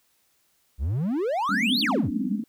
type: exponential two-way sweep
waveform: triangle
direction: up then down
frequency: 58.27 to 4655 to 58.27 Hz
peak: -21 dBFS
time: 0.78-2.11 s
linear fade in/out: 50 ms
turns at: 1.8 s
type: band-pass noise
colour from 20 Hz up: pink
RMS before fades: -27 dBFS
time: 1.49-2.44 s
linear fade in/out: 2 ms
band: 190 to 290 Hz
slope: 96 dB/octave
effects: white hiss -67 dBFS RMS until 2.48 s